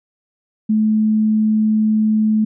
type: tone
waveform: sine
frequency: 216.2 Hz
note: A3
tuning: 30 cents flat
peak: -12 dBFS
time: 0.69-2.45 s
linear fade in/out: 10 ms
effects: none